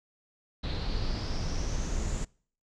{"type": "noise with low-pass filter sweep", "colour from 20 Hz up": "brown", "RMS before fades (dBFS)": -31, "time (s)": [0.63, 2.25], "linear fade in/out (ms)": 10, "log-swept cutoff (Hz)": [4000, 7400], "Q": 6.8, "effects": ["noise-tail reverb RT60 0.5 s tail -25 dB re dry"]}